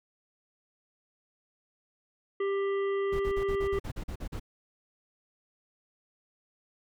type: harmonic tone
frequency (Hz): 395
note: G4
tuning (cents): +13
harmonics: 1 / 3 / 5 / 7 / 8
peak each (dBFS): -27 / -39 / -42 / -55 / -53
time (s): 2.4-3.79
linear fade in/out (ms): 5
type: noise bursts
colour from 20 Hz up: brown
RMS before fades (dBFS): -36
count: 11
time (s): 3.12-4.398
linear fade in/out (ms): 10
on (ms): 78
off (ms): 42
effects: none